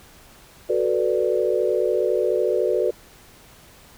sine chord, B minor seventh, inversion second, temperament equal, 370 / 440 / 493.9 / 587.3 Hz, F#4 / A4 / B4 / D5, 0 / 0 / 0 / 0 cents, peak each -23 / -24 / -23 / -25 dBFS, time 0.69-2.91 s, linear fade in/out 10 ms, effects pink hiss -49 dBFS RMS until 3.97 s

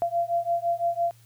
sine beating tone pair, 683 / 688.9 Hz, F5 / F5, -39 / -24 cents, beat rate 5.9 Hz, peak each -26 dBFS, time 0.02-1.11 s, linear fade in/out 0 ms, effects added 116 Hz sine -53 dBFS peak until 1.25 s + white hiss -60 dBFS RMS until 1.25 s

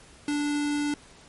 square tone with notch filter, 292.4 Hz, D4, 7 cents flat, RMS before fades -27 dBFS, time 0.28-0.94 s, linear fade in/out 2 ms, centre 710 Hz, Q 1.5, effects pink hiss -52 dBFS RMS until 1.28 s + MP3 48 kbps

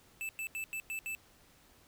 square tone bursts at uneven times, 2637 Hz, E7, in tune, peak -37 dBFS, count 6, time 0.21-0.29 / 0.39-0.47 / 0.55-0.64 / 0.73-0.8 / 0.9-0.99 / 1.06-1.15 s, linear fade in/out 0 ms, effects pink hiss -63 dBFS RMS until 1.87 s

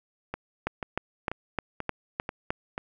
two click trains, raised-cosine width 0.5 ms, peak -17 / -12 dBFS, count 6 / 7, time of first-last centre 0.34-2.779 / 0.67-2.505 s, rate 2.05 / 3.27 Hz, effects none

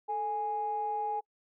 sine tone pair together, 439.1 / 829 Hz, A4 / G#5, -4 / -3 cents, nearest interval major seventh, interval 1101 cents, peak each -38 / -30 dBFS, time 0.08-1.21 s, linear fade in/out 20 ms, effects noise-tail reverb RT60 0.1 s tail -26 dB re dry + tanh soft clip ceiling -23 dBFS

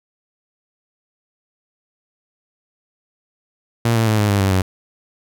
sawtooth tone with pitch steps, 116.54 / 112.38 / 108.36 / 104.49 / 100.75 / 97.15 / 93.68 Hz, A#2 / A2 / A2 / G#2 / G2 / G2 / F#2, 0 / +37 / -26 / +11 / +48 / -15 / +22 cents, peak -10 dBFS, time 3.85-4.62 s, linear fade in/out 5 ms, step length 110 ms, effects none

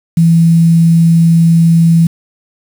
sine tone with quantisation, 166.2 Hz, E3, 15 cents sharp, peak -4 dBFS, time 0.17-2.07 s, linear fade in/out 5 ms, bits 5, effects none

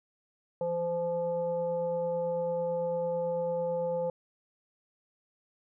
sine tone with frequency modulation, 516 Hz, C5, 24 cents flat, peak -28 dBFS, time 0.61-4.1 s, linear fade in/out 2 ms, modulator 347 Hz, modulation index 0.52, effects none

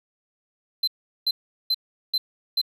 triangle tone bursts, 4082 Hz, C8, 44 cents flat, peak -18 dBFS, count 5, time 0.83-2.615 s, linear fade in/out 5 ms, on 45 ms, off 390 ms, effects none

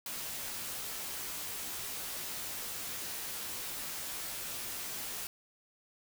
white noise with comb filter, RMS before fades -40 dBFS, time 0.06-5.27 s, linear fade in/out 2 ms, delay 15 ms, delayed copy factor -0.55, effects none

